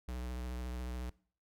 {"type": "tone with vibrato", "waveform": "square", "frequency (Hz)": 61.74, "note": "B1", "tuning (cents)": 0, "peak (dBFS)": -39, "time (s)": [0.08, 1.1], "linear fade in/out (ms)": 5, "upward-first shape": "sine", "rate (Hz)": 14, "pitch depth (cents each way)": 39, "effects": ["noise-tail reverb RT60 0.5 s tail -22 dB re dry"]}